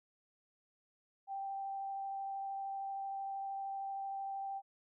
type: tone with vibrato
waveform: sine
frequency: 784 Hz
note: G5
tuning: in tune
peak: -38 dBFS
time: 1.27-4.62 s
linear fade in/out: 50 ms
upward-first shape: triangle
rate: 13 Hz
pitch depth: 9 cents each way
effects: none